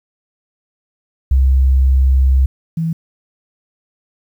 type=tone pair in turn; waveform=sine; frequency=66 / 163.55 Hz; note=C2 / E3; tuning=+16 / -13 cents; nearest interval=octave + major third; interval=1571 cents; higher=second; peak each=-8 / -15 dBFS; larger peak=first; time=1.31-2.46 / 2.77-2.93 s; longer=first; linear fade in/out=5 ms; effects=8-bit